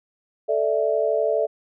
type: chord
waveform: sine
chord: A suspended fourth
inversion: none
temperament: equal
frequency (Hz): 440 / 587.3 / 659.3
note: A4 / D5 / E5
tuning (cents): 0 / 0 / 0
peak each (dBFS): -23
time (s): 0.48-1.47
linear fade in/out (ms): 20
effects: none